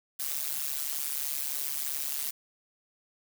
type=noise with amplitude modulation; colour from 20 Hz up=blue; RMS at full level=-29 dBFS; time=0.19-2.31 s; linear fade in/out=10 ms; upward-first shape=sine; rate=143 Hz; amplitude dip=95%; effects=none